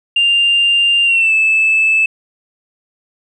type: tone with pitch glide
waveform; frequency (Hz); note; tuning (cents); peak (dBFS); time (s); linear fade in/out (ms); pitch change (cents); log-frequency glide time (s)
sine; 2794 to 2622; F7 to E7; 0 to -10; -8; 0.16-2.06; 5; -110; 1.04-1.33
effects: tanh soft clip ceiling -5 dBFS